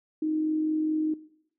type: tone with amplitude modulation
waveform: sine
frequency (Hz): 311.1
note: D#4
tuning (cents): 0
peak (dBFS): -23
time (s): 0.22-1.14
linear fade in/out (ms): 5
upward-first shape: sine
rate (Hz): 44.8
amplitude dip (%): 35
effects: noise-tail reverb RT60 0.7 s tail -18 dB re dry